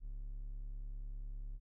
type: tone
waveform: triangle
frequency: 35 Hz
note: C#1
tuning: 18 cents sharp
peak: -39 dBFS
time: 0-1.6 s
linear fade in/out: 50 ms
effects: none